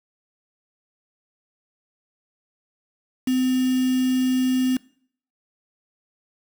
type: tone with quantisation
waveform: sine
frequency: 256.5 Hz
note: C4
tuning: 34 cents flat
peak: -18 dBFS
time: 3.27-4.77 s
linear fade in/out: 5 ms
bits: 5
effects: noise-tail reverb RT60 0.6 s tail -23 dB re dry